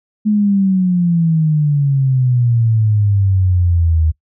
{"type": "exponential sweep", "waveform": "sine", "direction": "down", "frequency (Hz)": [214.4, 77.78], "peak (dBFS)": -10, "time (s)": [0.25, 4.12], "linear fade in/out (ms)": 20, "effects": ["noise-tail reverb RT60 0.1 s tail -21 dB re dry"]}